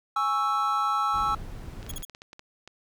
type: chord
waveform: triangle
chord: C# minor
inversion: second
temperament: equal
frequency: 830.6 / 1108.7 / 1318.5 Hz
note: G#5 / C#6 / E6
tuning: 0 / 0 / 0 cents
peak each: -28 / -28 / -23 dBFS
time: 0.16-1.35 s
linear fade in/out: 5 ms
type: noise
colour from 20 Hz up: brown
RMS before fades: -38 dBFS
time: 1.13-2.03 s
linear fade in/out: 20 ms
type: clicks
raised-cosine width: 0.2 ms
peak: -27 dBFS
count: 12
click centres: 1.829 / 1.865 / 1.903 / 1.937 / 1.981 / 2.024 / 2.097 / 2.149 / 2.219 / 2.331 / 2.394 / 2.676 s
type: tone bursts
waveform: 10% pulse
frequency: 3333 Hz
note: G#7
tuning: 5 cents sharp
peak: -26 dBFS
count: 3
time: 1.89-2.051 s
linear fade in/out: 5 ms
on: 25 ms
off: 43 ms
effects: none